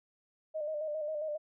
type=tone with vibrato; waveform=sine; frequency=611 Hz; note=D#5; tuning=32 cents flat; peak=-33 dBFS; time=0.54-1.38 s; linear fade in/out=20 ms; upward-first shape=square; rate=7.4 Hz; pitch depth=45 cents each way; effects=none